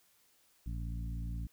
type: harmonic tone with a mistuned harmonic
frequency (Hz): 57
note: A#1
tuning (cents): -38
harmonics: 1 / 2 / 3 / 4 / 5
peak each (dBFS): -37 / -43 / -46 / -53 / -54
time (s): 0.66-1.47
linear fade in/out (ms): 5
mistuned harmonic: 1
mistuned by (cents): -29
effects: white hiss -69 dBFS RMS until 1.52 s